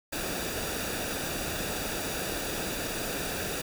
pink noise with comb filter, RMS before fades -33 dBFS, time 0.12-3.62 s, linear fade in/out 10 ms, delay 0.95 ms, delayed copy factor -0.55, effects none

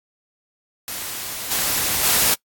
white noise with level steps, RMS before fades -29 / -21 / -17 dBFS, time 0.88-2.34 s, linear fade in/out 0 ms, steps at 1.5 / 2.03 s, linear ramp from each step 20 ms, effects noise-tail reverb RT60 0.1 s tail -23 dB re dry + AAC 64 kbps

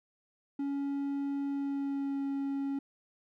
triangle tone with pitch glide, 280 to 276.5 Hz, C#4 to C#4, +18 to -4 cents, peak -29 dBFS, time 0.59-2.79 s, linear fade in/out 5 ms, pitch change -22 cents, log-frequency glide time 1.48-2.23 s, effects none

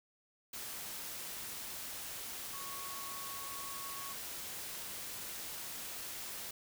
sine tone in noise, 1108.7 Hz, C#6, in tune, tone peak -47 dBFS, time 2.53-4.13 s, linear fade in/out 5 ms, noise white, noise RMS -44 dBFS, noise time 0.53-6.51 s, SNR -6 dB, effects none

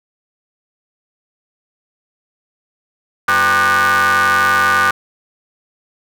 40% pulse ring-modulated tone, 138.59 Hz, C#3, in tune, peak -7 dBFS, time 3.28-4.91 s, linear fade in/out 5 ms, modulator 1340 Hz, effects none

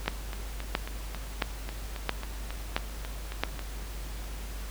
two click trains, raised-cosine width 0.3 ms, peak -21 / -9 dBFS, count 14 / 6, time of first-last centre 0.06-3.593 / 0.08-3.436 s, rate 3.68 / 1.49 Hz, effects added 50 Hz sine -36 dBFS peak until 4.7 s + pink hiss -45 dBFS RMS until 4.7 s

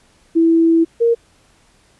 sine tone pair in turn, 329.6 / 466.1 Hz, E4 / A#4, 0 / 0 cents, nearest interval tritone, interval 600 cents, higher second, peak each -9 / -10 dBFS, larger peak first, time 0.35-0.85 / 1-1.15 s, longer first, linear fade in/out 20 ms, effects pink hiss -54 dBFS RMS until 1.99 s + resampled to 24000 Hz

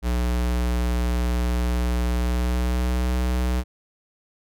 square tone with pitch glide, 60.4 to 62.06 Hz, B1 to B1, -38 to +9 cents, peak -21 dBFS, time 0.02-3.64 s, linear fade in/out 50 ms, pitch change +47 cents, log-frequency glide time 2.08-3.09 s, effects none

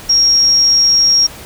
sine tone, 5588 Hz, F8, in tune, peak -7 dBFS, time 0.09-1.27 s, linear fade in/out 10 ms, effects pink hiss -33 dBFS RMS until 1.45 s

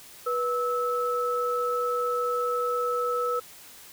sine tone pair together, 488.1 / 1303 Hz, B4 / E6, -20 / -20 cents, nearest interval octave + perfect fourth, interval 1700 cents, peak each -27 dBFS, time 0.26-3.4 s, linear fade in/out 10 ms, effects white hiss -48 dBFS RMS until 3.92 s

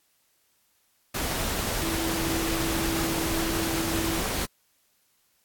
sine tone in noise, 328.6 Hz, E4, 5 cents flat, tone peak -29 dBFS, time 1.82-4.19 s, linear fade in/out 10 ms, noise pink, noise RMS -29 dBFS, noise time 1.14-4.46 s, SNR -3 dB, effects white hiss -68 dBFS RMS until 5.44 s + AAC 64 kbps

